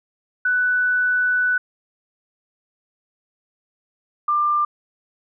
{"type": "tone pair in turn", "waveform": "sine", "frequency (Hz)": [1490, 1191.5], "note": ["F#6", "D6"], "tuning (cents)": [12, 25], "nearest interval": "major third", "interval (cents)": 387, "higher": "first", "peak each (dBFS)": -16, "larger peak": "neither", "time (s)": [[0.45, 1.58], [4.28, 4.65]], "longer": "first", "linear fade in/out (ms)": 5, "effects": []}